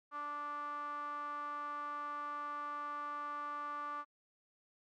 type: tone with band-pass filter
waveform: sawtooth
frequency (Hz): 292.5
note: D4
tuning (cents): -7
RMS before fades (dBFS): -42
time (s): 0.11-4.05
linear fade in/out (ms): 50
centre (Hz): 1200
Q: 8
effects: Opus 48 kbps